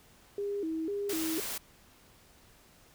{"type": "tone with vibrato", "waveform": "sine", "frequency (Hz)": 360.7, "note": "F#4", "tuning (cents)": -44, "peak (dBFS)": -31, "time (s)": [0.38, 1.4], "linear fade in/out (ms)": 2, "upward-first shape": "square", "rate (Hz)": 2, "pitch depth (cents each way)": 200}
{"type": "noise", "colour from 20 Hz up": "white", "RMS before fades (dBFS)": -37, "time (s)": [1.09, 1.58], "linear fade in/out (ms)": 5}
{"effects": ["pink hiss -60 dBFS RMS until 2.94 s"]}